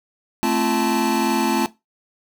square tone cluster, 219.8 / 262.7 / 342.3 / 876 Hz, A3 / C4 / F4 / A5, -2 / +7 / -35 / -8 cents, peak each -24 dBFS, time 0.43-1.66 s, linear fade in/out 0 ms, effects noise-tail reverb RT60 0.2 s tail -17 dB re dry

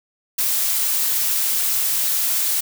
blue noise, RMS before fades -20 dBFS, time 0.38-2.61 s, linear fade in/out 10 ms, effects none

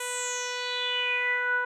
10% pulse tone with low-pass filter sweep, 493.9 Hz, B4, in tune, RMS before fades -29 dBFS, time 0-1.65 s, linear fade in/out 5 ms, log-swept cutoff 10000 to 1300 Hz, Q 6.3, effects none

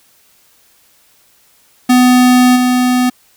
square tone with level steps, 250 Hz, B3, 21 cents sharp, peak -6 / -10 dBFS, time 1.89-3.1 s, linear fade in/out 10 ms, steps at 2.55 s, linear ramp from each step 20 ms, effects white hiss -51 dBFS RMS until 3.36 s

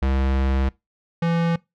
square tone pair in turn, 66.7 / 168.07 Hz, C2 / E3, +34 / +34 cents, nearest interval octave + major third, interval 1600 cents, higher second, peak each -19 dBFS, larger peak neither, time 0.02-0.69 / 1.22-1.56 s, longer first, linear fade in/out 5 ms, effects noise-tail reverb RT60 0.2 s tail -22 dB re dry + low-pass 3000 Hz 12 dB/octave

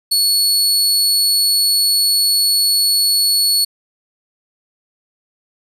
sawtooth tone, 4400 Hz, C#8, 14 cents flat, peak -9 dBFS, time 0.11-3.65 s, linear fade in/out 10 ms, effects resampled to 32000 Hz

